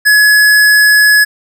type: tone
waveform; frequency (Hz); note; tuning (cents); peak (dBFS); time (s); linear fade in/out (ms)
square; 1694; G#6; +34; -5; 0.05-1.25; 20
effects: none